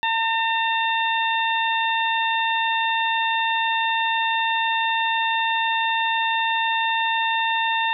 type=harmonic tone; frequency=906 Hz; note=A#5; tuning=50 cents flat; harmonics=1 / 2 / 3 / 4; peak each=-22 / -25 / -27 / -28 dBFS; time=0.03-7.93 s; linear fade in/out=0 ms; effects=none

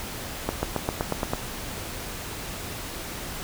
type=accelerating click train; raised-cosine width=1 ms; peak=-10 dBFS; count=8; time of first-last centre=0.49-1.335 s; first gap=140 ms; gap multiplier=0.95; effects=pink hiss -35 dBFS RMS until 3.43 s

